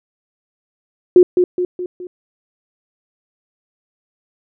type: tone with echo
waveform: sine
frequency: 360 Hz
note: F#4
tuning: 47 cents flat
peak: -3 dBFS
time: 1.16-1.23 s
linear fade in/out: 2 ms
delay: 210 ms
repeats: 4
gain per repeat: -6 dB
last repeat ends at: 2.07 s
effects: none